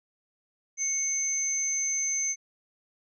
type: tone pair together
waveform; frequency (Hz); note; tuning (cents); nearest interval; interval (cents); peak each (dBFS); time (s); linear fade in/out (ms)
sine; 2200 / 6223; C#7 / G8; -14 / -14; octave + tritone; 1800; -36 / -26; 0.77-2.36; 50
effects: none